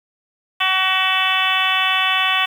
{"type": "harmonic tone with a mistuned harmonic", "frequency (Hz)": 376.7, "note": "F#4", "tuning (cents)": 31, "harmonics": [2, 3, 4, 5, 6, 7, 8, 9], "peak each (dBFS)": [-25, -22, -26, -24, -26, -21, -22, -24], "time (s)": [0.6, 2.46], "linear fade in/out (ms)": 10, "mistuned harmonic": 9, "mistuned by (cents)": 28, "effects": ["7-bit"]}